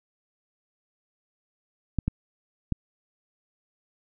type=clicks; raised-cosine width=5 ms; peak=-12 dBFS; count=3; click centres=1.987 / 2.08 / 2.723 s; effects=none